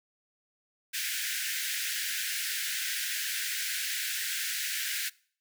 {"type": "high-pass noise", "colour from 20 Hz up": "pink", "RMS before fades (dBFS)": -33, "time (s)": [0.93, 5.1], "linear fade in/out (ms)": 20, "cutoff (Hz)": 1500, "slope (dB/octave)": 96, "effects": ["noise-tail reverb RT60 0.5 s tail -23 dB re dry"]}